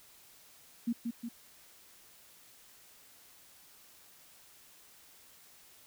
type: tone with echo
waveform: sine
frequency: 234.6 Hz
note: A#3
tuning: 11 cents sharp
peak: -28 dBFS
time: 0.87-0.93 s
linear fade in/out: 10 ms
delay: 180 ms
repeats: 2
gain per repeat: -4 dB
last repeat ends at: 1.29 s
effects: white hiss -59 dBFS RMS until 5.86 s